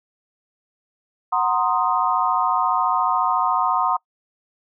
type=chord; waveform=sine; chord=C half-diminished seventh; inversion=second; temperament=equal; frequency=740 / 932.3 / 1046.5 / 1244.5 Hz; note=Gb5 / Bb5 / C6 / Eb6; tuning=0 / 0 / 0 / 0 cents; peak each=-23 / -23 / -22 / -23 dBFS; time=1.32-3.97 s; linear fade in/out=10 ms; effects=noise-tail reverb RT60 0.1 s tail -24 dB re dry